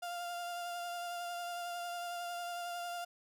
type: tone with vibrato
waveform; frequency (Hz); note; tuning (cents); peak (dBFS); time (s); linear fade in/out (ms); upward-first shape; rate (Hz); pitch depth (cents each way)
35% pulse; 698.5; F5; 0; -37; 0.02-3.05; 10; sine; 11; 16
effects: none